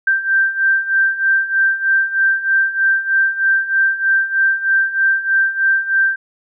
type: beating tone pair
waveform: sine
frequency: 1568 / 1571.2 Hz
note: G6 / G6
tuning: 0 / +4 cents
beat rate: 3.2 Hz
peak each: -18 / -14 dBFS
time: 0.07-6.16 s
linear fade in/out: 5 ms
effects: none